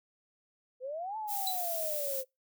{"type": "exponential two-way sweep", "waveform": "sine", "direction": "up then down", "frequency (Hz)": [491.4, 885, 516], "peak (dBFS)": -35, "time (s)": [0.8, 2.25], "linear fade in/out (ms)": 50, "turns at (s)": 1.17}
{"type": "noise", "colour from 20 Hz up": "violet", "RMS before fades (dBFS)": -36, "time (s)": [1.27, 2.24], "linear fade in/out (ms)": 50}
{"type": "tone with exponential decay", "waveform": "40% pulse", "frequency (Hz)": 3990, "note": "B7", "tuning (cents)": 17, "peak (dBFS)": -29, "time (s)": [1.47, 1.61], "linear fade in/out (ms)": 1, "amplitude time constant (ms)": 30}
{"effects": ["noise-tail reverb RT60 0.2 s tail -24 dB re dry"]}